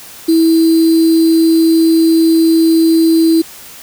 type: tone with sample-and-hold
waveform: sine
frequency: 326.3 Hz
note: E4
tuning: 18 cents flat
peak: -6 dBFS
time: 0.28-3.42 s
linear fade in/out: 10 ms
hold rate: 4410 Hz
effects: white hiss -34 dBFS RMS until 3.82 s